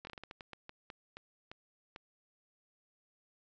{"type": "slowing click train", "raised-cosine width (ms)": 0.3, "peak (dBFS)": -30, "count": 14, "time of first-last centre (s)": [0.05, 1.961], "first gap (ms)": 21, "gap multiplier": 1.29, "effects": ["resampled to 16000 Hz"]}